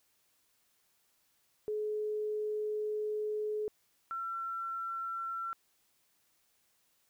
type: tone pair in turn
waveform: sine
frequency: 425 / 1351.8 Hz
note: G#4 / E6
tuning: +40 / +43 cents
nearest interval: octave + minor sixth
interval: 2003 cents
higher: second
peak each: -32 / -35 dBFS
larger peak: first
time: 1.68-3.68 / 4.11-5.53 s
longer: first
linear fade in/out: 0 ms
effects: white hiss -73 dBFS RMS until 7.09 s